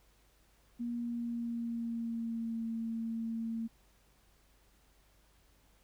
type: tone with pitch glide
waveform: sine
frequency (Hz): 237.7 to 227.1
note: A#3 to A#3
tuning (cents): +34 to -45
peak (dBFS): -34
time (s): 0.79-3.68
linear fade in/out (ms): 20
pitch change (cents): -79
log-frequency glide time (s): 0.95-2.65
effects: added 50 Hz sine -67 dBFS peak until 5.83 s + pink hiss -69 dBFS RMS until 5.83 s